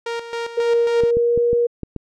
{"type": "tone with tremolo", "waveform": "sawtooth", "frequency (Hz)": 466.2, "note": "A#4", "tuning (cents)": 0, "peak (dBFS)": -19, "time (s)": [0.06, 1.11], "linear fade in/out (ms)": 5, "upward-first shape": "square", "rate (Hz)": 3.7, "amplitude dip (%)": 65}
{"type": "tone with pitch glide", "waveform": "sine", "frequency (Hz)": [470, 475.7], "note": ["A#4", "A#4"], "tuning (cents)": [14, 35], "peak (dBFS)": -14, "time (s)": [0.57, 1.67], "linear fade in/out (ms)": 10, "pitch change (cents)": 21, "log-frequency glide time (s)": [0.99, 1.42]}
{"type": "clicks", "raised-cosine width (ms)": 3, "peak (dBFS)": -14, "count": 6, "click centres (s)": [1.036, 1.17, 1.376, 1.531, 1.833, 1.963]}
{"effects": ["low-pass 5000 Hz 12 dB/octave"]}